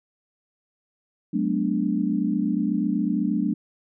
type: chord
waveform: sine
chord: G# half-diminished seventh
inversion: third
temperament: equal with one note detuned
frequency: 185 / 213.1 / 246.9 / 293.7 Hz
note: F#3 / G#3 / B3 / D4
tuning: 0 / +45 / 0 / 0 cents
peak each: -27 / -25 / -28 / -26 dBFS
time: 1.33-3.54 s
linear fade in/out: 10 ms
effects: none